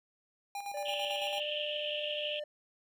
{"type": "tone with tremolo", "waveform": "square", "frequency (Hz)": 807, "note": "G#5", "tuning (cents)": -50, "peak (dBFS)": -37, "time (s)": [0.55, 1.4], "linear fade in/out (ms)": 2, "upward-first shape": "square", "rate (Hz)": 9, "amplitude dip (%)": 55}
{"type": "tone with pitch glide", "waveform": "triangle", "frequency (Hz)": [585, 596.9], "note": ["D5", "D5"], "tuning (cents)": [-7, 28], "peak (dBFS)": -35, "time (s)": [0.74, 2.44], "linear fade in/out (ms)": 5, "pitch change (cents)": 35, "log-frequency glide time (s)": [1.19, 1.46]}
{"type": "band-pass noise", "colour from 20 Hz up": "white", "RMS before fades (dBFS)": -38, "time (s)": [0.85, 2.4], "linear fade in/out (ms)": 10, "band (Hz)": [2700, 3200], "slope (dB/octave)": 96}
{"effects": []}